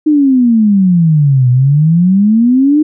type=exponential two-way sweep; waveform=sine; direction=down then up; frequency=311.1 to 122.5 to 311.1 Hz; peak=-5 dBFS; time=0.06-2.83 s; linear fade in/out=10 ms; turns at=1.5 s; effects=none